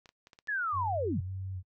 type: clicks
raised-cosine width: 0.2 ms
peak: -35 dBFS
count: 6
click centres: 0.058 / 0.091 / 0.271 / 0.332 / 0.389 / 0.473 s
type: linear sweep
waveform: sine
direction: down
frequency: 1754 to 85 Hz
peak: -29 dBFS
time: 0.48-1.21 s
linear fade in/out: 10 ms
type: tone with vibrato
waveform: sine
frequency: 93.4 Hz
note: F#2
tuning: 17 cents sharp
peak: -35 dBFS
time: 0.72-1.63 s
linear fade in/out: 50 ms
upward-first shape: square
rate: 1.8 Hz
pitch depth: 29 cents each way
effects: noise-tail reverb RT60 0.1 s tail -23 dB re dry